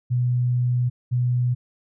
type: tone pair in turn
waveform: sine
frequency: 123.47 / 123.47 Hz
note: B2 / B2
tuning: 0 / 0 cents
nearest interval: unison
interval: 0 cents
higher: neither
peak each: -18 dBFS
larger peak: neither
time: 0.1-0.9 / 1.11-1.55 s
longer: first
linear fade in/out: 20 ms
effects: none